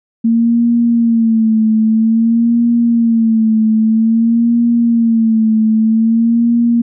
sine tone with vibrato, 227.2 Hz, A#3, 44 cents flat, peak -8 dBFS, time 0.24-6.82 s, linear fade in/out 10 ms, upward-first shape sine, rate 0.51 Hz, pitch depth 64 cents each way, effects none

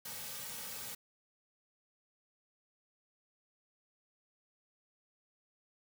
white noise with comb filter, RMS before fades -44 dBFS, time 0.05-0.95 s, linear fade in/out 5 ms, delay 2.9 ms, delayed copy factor -1, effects none

